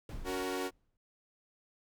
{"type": "noise with exponential decay", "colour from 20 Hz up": "brown", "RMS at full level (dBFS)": -39, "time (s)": [0.09, 0.97], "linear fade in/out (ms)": 2, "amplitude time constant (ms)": 190}
{"type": "chord", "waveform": "sawtooth", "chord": "F# major", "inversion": "second", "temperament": "equal with one note detuned", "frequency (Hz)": [281.1, 370, 466.2], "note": ["C#4", "F#4", "A#4"], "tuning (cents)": [24, 0, 0], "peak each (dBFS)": [-35, -33, -36], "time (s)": [0.24, 0.71], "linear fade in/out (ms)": 50}
{"effects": []}